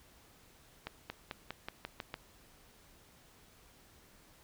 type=accelerating click train; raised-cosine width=0.3 ms; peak=-23 dBFS; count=8; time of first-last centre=0.87-2.141 s; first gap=230 ms; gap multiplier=0.92; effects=pink hiss -62 dBFS RMS until 4.43 s